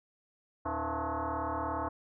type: tone with frequency modulation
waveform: sine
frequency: 116.54 Hz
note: A#2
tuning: in tune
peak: -31 dBFS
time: 0.65-1.89 s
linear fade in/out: 10 ms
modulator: 196 Hz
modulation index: 5.9
effects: none